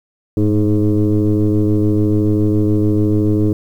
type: tone with frequency modulation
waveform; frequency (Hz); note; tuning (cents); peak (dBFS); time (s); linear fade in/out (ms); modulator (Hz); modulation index
sine; 208.5; G#3; +7; -10; 0.37-3.53; 2; 106; 1.8
effects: tanh soft clip ceiling -6 dBFS + 8-bit